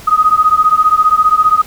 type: beating tone pair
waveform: sine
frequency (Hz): 1244.5 / 1259.5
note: D#6 / D#6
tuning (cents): 0 / +21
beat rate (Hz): 15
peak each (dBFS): -10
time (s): 0.07-1.62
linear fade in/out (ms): 10
effects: pink hiss -35 dBFS RMS until 1.66 s